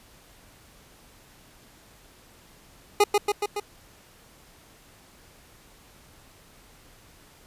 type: tone with echo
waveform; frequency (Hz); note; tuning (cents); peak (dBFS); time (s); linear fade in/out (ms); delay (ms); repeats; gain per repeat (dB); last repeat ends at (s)
25% pulse; 411.6; G#4; -16; -11; 3-3.04; 5; 140; 4; -3; 3.6
effects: pink hiss -54 dBFS RMS until 7.46 s + resampled to 32000 Hz